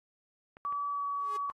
clicks, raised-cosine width 0.5 ms, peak -35 dBFS, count 2, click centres 0.569 / 0.725 s
sine tone with pitch glide, 1147 to 1135.8 Hz, D6 to C#6, -41 to +42 cents, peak -31 dBFS, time 0.65-1.5 s, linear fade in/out 0 ms, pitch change -17 cents, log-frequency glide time 0.9-1.05 s
sawtooth tone with exponential growth, 417.8 Hz, G#4, 10 cents sharp, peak -38 dBFS, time 1.1-1.37 s, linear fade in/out 5 ms, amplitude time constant 58 ms
effects AAC 32 kbps

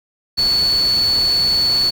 sine tone in noise, 4435 Hz, C#8, in tune, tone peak -13 dBFS, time 0.37-1.91 s, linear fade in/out 20 ms, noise pink, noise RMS -29 dBFS, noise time 0.37-1.91 s, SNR +13 dB, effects none

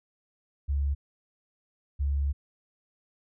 sine tone pair in turn, 70.4 / 70.4 Hz, C#2 / C#2, +27 / +27 cents, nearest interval unison, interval 0 cents, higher neither, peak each -24 dBFS, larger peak neither, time 0.68-0.95 / 1.99-2.33 s, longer second, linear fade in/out 20 ms, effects none

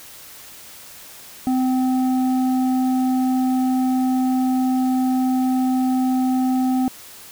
square tone with low-pass filter, 257.3 Hz, C4, 29 cents flat, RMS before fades -19 dBFS, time 1.47-6.88 s, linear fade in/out 0 ms, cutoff 590 Hz, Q 3.8, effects white hiss -41 dBFS RMS until 7.31 s

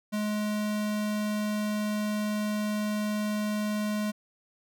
square tone, 210.6 Hz, G#3, 24 cents sharp, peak -28 dBFS, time 0.12-4.12 s, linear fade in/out 20 ms, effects none

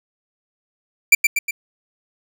45% pulse tone with echo, 2349 Hz, D7, in tune, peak -6 dBFS, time 1.12-1.15 s, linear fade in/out 5 ms, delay 120 ms, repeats 3, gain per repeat -5 dB, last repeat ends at 1.51 s, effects none

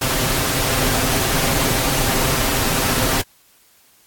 pink noise with comb filter, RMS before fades -19 dBFS, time 0.01-3.22 s, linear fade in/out 10 ms, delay 7.6 ms, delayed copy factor +0.5, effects white hiss -54 dBFS RMS until 4.06 s + AAC 64 kbps

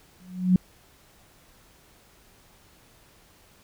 sine tone with exponential growth, 182.9 Hz, F#3, 20 cents flat, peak -12 dBFS, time 0.2-0.56 s, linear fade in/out 2 ms, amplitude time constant 78 ms, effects pink hiss -57 dBFS RMS until 3.63 s

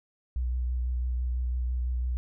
sine tone with vibrato, 61.74 Hz, B1, in tune, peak -26 dBFS, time 0.36-2.17 s, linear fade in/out 0 ms, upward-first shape sine, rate 6 Hz, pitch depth 22 cents each way, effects none

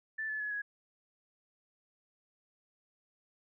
sine tone with pitch steps, 1760 / 1728.8 / 1698.1 / 1667.9 Hz, A6 / A6 / G#6 / G#6, 0 / -31 / +38 / +7 cents, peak -34 dBFS, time 0.18-0.62 s, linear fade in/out 10 ms, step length 110 ms, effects none

